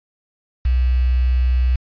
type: tone with quantisation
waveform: sine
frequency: 62.7 Hz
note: B1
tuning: 27 cents sharp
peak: -13 dBFS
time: 0.65-1.76 s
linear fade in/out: 5 ms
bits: 6
effects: resampled to 11025 Hz